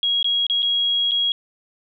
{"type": "tone with dropouts", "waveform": "sine", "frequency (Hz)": 3300, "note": "G#7", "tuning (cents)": -12, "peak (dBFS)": -17, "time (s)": [0.03, 1.32], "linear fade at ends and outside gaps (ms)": 1, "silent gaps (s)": [[0.228, 0.244], [0.467, 0.498], [0.622, 0.628], [1.111, 1.117]], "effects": []}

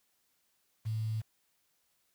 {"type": "tone with quantisation", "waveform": "sine", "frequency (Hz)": 110, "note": "A2", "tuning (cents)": 0, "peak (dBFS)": -31, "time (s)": [0.85, 1.22], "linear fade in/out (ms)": 20, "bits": 9, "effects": ["white hiss -75 dBFS RMS until 2.14 s"]}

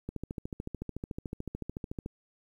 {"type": "click train", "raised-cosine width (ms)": 3, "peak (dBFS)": -23, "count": 28, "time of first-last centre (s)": [0.09, 2.061], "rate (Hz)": 13.7, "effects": ["10-bit"]}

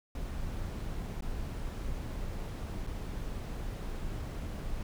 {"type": "noise with dropouts", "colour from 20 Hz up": "brown", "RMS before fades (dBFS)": -37, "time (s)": [0.15, 4.83], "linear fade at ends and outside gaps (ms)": 2, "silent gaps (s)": [[1.208, 1.222], [2.867, 2.871]], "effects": []}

